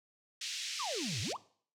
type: band-pass noise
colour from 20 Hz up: white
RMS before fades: -40 dBFS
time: 0.41-1.33 s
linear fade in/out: 5 ms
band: 2200 to 6200 Hz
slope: 24 dB/octave
type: exponential two-way sweep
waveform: triangle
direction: down then up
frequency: 1287 to 92.5 to 1287 Hz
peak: -35 dBFS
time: 0.79-1.37 s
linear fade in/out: 10 ms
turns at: 1.21 s
effects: noise-tail reverb RT60 0.5 s tail -19 dB re dry